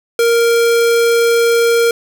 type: tone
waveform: square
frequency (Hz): 466.2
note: A#4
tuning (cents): 0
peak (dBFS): -10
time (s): 0.19-1.91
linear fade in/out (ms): 2
effects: none